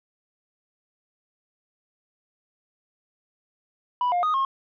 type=tone with pitch steps; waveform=sine; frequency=985 / 708 / 1242 / 1077 Hz; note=B5 / F5 / D#6 / C6; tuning=-5 / +23 / -3 / +50 cents; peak=-18 dBFS; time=4.01-4.45 s; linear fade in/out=2 ms; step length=110 ms; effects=tanh soft clip ceiling -19 dBFS